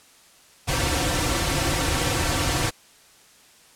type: noise with comb filter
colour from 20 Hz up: pink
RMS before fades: -23 dBFS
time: 0.67-2.71 s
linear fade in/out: 20 ms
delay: 4.8 ms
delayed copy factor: -0.75
effects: white hiss -53 dBFS RMS until 3.75 s + low-pass 10000 Hz 12 dB/octave